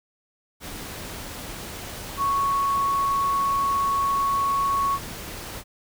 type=tone in noise; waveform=sine; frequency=1108.7 Hz; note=C#6; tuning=in tune; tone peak=-20 dBFS; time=2.17-4.99 s; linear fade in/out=50 ms; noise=pink; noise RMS=-36 dBFS; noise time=0.6-5.64 s; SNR=+13 dB; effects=none